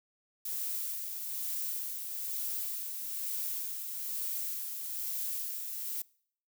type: noise with tremolo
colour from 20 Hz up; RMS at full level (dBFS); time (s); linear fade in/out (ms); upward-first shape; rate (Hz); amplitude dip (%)
violet; -35; 0.45-6.02; 5; sine; 1.1; 40
effects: noise-tail reverb RT60 0.6 s tail -24 dB re dry